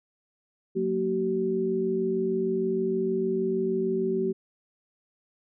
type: tone cluster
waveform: sine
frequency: 182.8 / 229.3 / 380.6 Hz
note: F#3 / A#3 / F#4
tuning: -21 / -28 / +49 cents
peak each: -32 / -31 / -25 dBFS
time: 0.75-4.33 s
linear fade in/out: 20 ms
effects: none